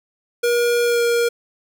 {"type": "tone with pitch glide", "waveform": "square", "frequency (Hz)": [477.3, 471.8], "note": ["A#4", "A#4"], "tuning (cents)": [41, 21], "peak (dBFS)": -16, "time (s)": [0.43, 1.29], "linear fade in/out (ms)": 10, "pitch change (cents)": -20, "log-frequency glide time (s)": [0.84, 1.02], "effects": []}